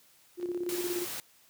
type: tone with tremolo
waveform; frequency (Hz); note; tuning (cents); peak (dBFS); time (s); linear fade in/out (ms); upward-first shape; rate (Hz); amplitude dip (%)
sine; 352.8; F4; +18; -29; 0.37-1.07; 50; square; 17; 55
type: clicks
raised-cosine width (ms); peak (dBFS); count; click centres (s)
0.2; -37; 2; 0.412 / 0.426
type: noise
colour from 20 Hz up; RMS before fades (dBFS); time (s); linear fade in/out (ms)
white; -38; 0.69-1.2; 0
effects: white hiss -62 dBFS RMS until 1.49 s + high-pass 80 Hz 12 dB/octave